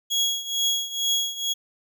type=tone with tremolo; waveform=30% pulse; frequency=3322 Hz; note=G#7; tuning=in tune; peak=-16 dBFS; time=0.1-1.54 s; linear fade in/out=20 ms; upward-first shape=triangle; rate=2.2 Hz; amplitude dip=85%; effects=none